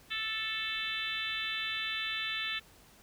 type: harmonic tone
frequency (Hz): 440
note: A4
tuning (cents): 0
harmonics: 3 / 4 / 5 / 6 / 7 / 8 / 9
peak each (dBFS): -44 / -39 / -42 / -39 / -42 / -38 / -44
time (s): 0.1-2.6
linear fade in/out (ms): 20
effects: pink hiss -59 dBFS RMS until 3.02 s